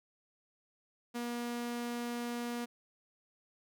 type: tone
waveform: sawtooth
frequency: 239.1 Hz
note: A#3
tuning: 44 cents sharp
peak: -32 dBFS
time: 1.14-2.66 s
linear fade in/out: 20 ms
effects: none